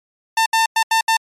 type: tone bursts at uneven times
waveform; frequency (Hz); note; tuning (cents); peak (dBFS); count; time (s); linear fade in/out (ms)
sawtooth; 898; A5; +35; -9; 5; 0.37-0.46 / 0.53-0.66 / 0.76-0.83 / 0.91-1.01 / 1.08-1.17; 5
effects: low-pass 10000 Hz 12 dB/octave + MP3 96 kbps